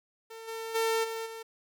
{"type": "tone with level steps", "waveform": "sawtooth", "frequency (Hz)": 450.6, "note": "A4", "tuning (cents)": 41, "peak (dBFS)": [-39, -32, -22, -30, -36], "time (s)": [0.3, 1.43], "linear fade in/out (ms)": 10, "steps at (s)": [0.47, 0.74, 1.03, 1.25], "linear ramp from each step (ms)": 20, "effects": []}